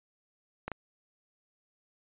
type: clicks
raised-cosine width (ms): 0.5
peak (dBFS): -20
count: 2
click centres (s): 0.68 / 0.717
effects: resampled to 8000 Hz